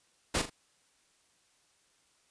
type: noise with echo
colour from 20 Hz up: pink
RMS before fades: -29 dBFS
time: 0.34-0.42 s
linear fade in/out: 10 ms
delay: 40 ms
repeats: 2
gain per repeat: -9 dB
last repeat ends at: 0.5 s
effects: white hiss -69 dBFS RMS until 2.3 s + resampled to 22050 Hz